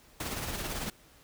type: noise with tremolo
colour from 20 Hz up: pink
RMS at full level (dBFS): -34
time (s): 0.2-0.9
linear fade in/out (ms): 2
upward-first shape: sine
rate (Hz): 18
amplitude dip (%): 45
effects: pink hiss -59 dBFS RMS until 1.23 s